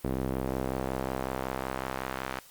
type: tone with band-pass filter sweep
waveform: sawtooth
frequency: 65.41 Hz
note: C2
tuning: in tune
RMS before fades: -33 dBFS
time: 0.04-2.39 s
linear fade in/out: 0 ms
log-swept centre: 350 to 1500 Hz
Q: 0.82
effects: white hiss -54 dBFS RMS until 2.5 s + Opus 32 kbps